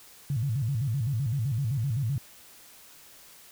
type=tone with vibrato; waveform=sine; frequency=125 Hz; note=B2; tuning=21 cents sharp; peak=-25 dBFS; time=0.3-2.18 s; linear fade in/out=2 ms; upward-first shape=square; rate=7.8 Hz; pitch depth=210 cents each way; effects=white hiss -52 dBFS RMS until 3.51 s